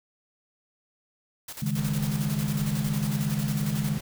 white noise with tremolo, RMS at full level -38 dBFS, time 1.48-3.9 s, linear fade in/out 5 ms, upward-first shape square, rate 11 Hz, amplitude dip 70%
sine chord, C# suspended second, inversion none, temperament equal, 138.59 / 155.56 / 207.7 Hz, C#3 / D#3 / G#3, 0 / 0 / 0 cents, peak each -29 dBFS, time 1.62-3.98 s, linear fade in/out 5 ms
pink noise, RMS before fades -40 dBFS, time 1.76-4.01 s, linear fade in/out 10 ms
effects none

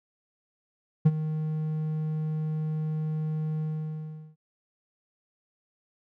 triangle tone with ADSR envelope, 155.56 Hz, D#3, in tune, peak -11 dBFS, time 1.05-4.36 s, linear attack 13 ms, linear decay 40 ms, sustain -14 dB, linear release 750 ms, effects none

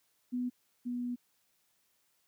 sine tone pair in turn, 247.7 / 244.4 Hz, B3 / B3, +5 / -18 cents, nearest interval unison, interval 23 cents, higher first, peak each -31 / -33 dBFS, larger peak first, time 0.32-0.5 / 0.85-1.16 s, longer second, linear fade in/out 20 ms, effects white hiss -74 dBFS RMS until 2.27 s + high-pass 60 Hz 12 dB/octave

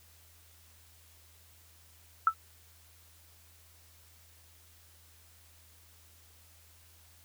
sine tone with exponential decay, 1318.5 Hz, E6, in tune, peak -16 dBFS, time 2.27-2.34 s, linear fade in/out 2 ms, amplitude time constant 15 ms, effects added 82 Hz sine -61 dBFS peak until 7.24 s + white hiss -61 dBFS RMS until 7.24 s

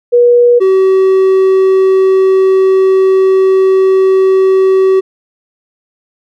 sine / triangle tone pair in turn, 482.6 / 380.7 Hz, B4 / F#4, -40 / +49 cents, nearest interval major third, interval 411 cents, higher first, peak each -3 dBFS, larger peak neither, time 0.12-0.6 / 0.6-5.01 s, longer second, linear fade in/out 20 ms, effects none

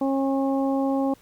harmonic tone, 271.5 Hz, C#4, 36 cents flat, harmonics 1 / 2 / 3 / 4, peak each -22 / -27 / -30 / -37 dBFS, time 0.01-1.14 s, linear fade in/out 5 ms, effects pink hiss -56 dBFS RMS until 1.21 s

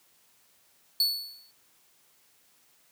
45% pulse tone with exponential decay, 4435 Hz, C#8, in tune, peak -19 dBFS, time 1-1.51 s, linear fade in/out 2 ms, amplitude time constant 110 ms, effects white hiss -64 dBFS RMS until 2.91 s + high-pass 80 Hz 12 dB/octave

